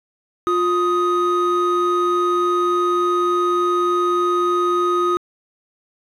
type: tone pair together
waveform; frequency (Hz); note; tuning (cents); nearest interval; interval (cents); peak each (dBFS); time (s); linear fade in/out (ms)
triangle; 353.4 / 1250; F4 / D#6; +21 / +8; octave + minor seventh; 2187; -16; 0.47-5.17; 0
effects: tanh soft clip ceiling -6 dBFS